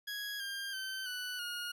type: tone with pitch steps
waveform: 20% pulse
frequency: 1661.2 / 1600.9 / 1542.8 / 1486.8 / 1432.9 Hz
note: G#6 / G6 / G6 / F#6 / F6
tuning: 0 / +36 / -28 / +8 / +44 cents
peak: -33 dBFS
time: 0.07-1.72 s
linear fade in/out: 10 ms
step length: 330 ms
effects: none